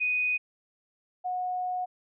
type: tone pair in turn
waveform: sine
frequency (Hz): 2489 / 729.6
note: D#7 / F#5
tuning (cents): 0 / -24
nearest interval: octave + major sixth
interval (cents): 2124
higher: first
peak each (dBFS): -24 / -28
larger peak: first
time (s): 0-0.38 / 1.24-1.86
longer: second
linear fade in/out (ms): 20
effects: none